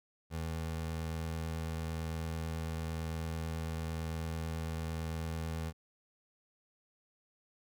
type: tone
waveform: 25% pulse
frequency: 81 Hz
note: E2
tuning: 30 cents flat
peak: -32 dBFS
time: 0.3-5.73 s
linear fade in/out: 50 ms
effects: none

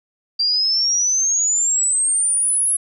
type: exponential sweep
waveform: sine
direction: up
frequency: 4694 to 10910 Hz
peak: -15 dBFS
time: 0.39-2.77 s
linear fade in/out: 10 ms
effects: none

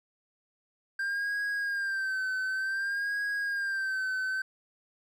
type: tone with vibrato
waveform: triangle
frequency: 1584 Hz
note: G6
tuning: 18 cents sharp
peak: -27 dBFS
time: 0.99-4.42 s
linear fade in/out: 5 ms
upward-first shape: sine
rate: 0.55 Hz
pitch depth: 69 cents each way
effects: none

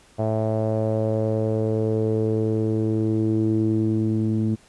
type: tone with low-pass filter sweep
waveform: sawtooth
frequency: 109.8 Hz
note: A2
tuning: 3 cents flat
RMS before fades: -22 dBFS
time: 0.18-4.56 s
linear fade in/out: 20 ms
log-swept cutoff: 660 to 270 Hz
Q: 4.7
effects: pink hiss -54 dBFS RMS until 4.68 s + resampled to 24000 Hz

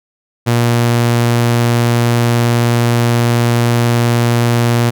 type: tone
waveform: sawtooth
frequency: 118.7 Hz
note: A#2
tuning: 32 cents sharp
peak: -6 dBFS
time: 0.46-4.91 s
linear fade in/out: 20 ms
effects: none

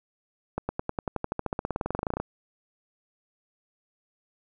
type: accelerating click train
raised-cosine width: 1 ms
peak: -14 dBFS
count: 27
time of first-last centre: 0.58-2.2 s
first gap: 110 ms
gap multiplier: 0.95
effects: none

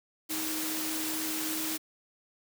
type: tone in noise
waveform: sine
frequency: 314.4 Hz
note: D#4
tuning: 18 cents sharp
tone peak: -36 dBFS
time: 0.29-1.78 s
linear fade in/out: 20 ms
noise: white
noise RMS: -34 dBFS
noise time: 0.29-1.78 s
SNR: -5 dB
effects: high-pass 150 Hz 12 dB/octave

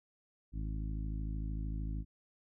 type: harmonic tone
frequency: 53.2 Hz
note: G#1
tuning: 42 cents sharp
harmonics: 1 / 2 / 3 / 4 / 5 / 6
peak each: -36 / -44 / -45 / -51 / -49 / -54 dBFS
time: 0.52-2.05 s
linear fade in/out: 50 ms
effects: none

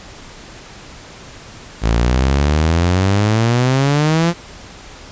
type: exponential sweep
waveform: sawtooth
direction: up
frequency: 53.8 to 174.61 Hz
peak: -8 dBFS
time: 1.81-4.34 s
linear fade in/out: 50 ms
effects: pink hiss -37 dBFS RMS until 5.11 s + resampled to 16000 Hz

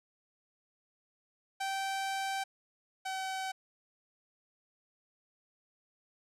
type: tone pair in turn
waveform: sawtooth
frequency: 777 / 761.9 Hz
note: G5 / G5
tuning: -16 / -49 cents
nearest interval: unison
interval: 33 cents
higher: first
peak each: -29 / -31 dBFS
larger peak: first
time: 1.6-2.44 / 3.05-3.52 s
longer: first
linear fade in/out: 10 ms
effects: low-pass 10000 Hz 12 dB/octave

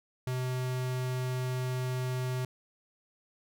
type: tone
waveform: square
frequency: 127.5 Hz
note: C3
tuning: 44 cents flat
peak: -31 dBFS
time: 0.27-2.45 s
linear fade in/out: 2 ms
effects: none

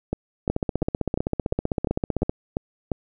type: two click trains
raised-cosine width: 2 ms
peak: -10 / -9 dBFS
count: 9 / 29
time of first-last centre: 0.13-2.917 / 0.5-2.295 s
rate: 2.87 / 15.6 Hz
effects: none

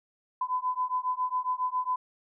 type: beating tone pair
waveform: sine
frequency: 1005 / 1012.3 Hz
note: B5 / B5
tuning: +30 / +42 cents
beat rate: 7.3 Hz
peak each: -30 dBFS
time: 0.41-1.96 s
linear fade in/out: 5 ms
effects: none

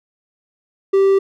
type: tone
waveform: triangle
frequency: 390 Hz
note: G4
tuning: 9 cents flat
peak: -8 dBFS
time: 0.93-1.19 s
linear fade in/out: 10 ms
effects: none

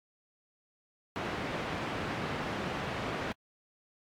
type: band-pass noise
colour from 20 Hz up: pink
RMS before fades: -36 dBFS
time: 1.16-3.32 s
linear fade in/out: 0 ms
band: 120 to 2400 Hz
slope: 12 dB/octave
effects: AAC 64 kbps

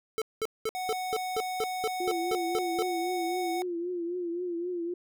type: tone bursts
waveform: square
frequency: 440 Hz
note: A4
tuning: in tune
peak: -28 dBFS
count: 12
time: 0.18-2.824 s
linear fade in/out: 0 ms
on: 37 ms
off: 200 ms
type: tone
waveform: square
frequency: 740 Hz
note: F#5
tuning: in tune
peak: -32 dBFS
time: 0.75-3.62 s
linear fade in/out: 0 ms
type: tone with vibrato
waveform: sine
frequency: 349.2 Hz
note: F4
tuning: in tune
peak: -30 dBFS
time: 2-4.94 s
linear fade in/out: 5 ms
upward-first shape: triangle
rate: 3.8 Hz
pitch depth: 80 cents each way
effects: none

